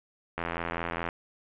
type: click train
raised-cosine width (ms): 0.5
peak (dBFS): -16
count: 61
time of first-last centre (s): 0.38-1.088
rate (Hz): 84.7
effects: resampled to 8000 Hz + 8-bit